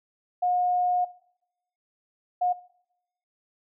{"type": "tone bursts at uneven times", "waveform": "sine", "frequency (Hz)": 720, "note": "F#5", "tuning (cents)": -47, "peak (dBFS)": -21, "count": 2, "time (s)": [[0.42, 1.05], [2.41, 2.53]], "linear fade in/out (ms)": 10, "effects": ["noise-tail reverb RT60 0.8 s tail -20 dB re dry"]}